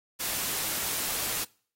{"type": "noise", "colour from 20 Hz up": "white", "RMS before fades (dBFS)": -31, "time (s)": [0.19, 1.45], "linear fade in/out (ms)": 20, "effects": ["noise-tail reverb RT60 0.5 s tail -25 dB re dry", "AAC 48 kbps"]}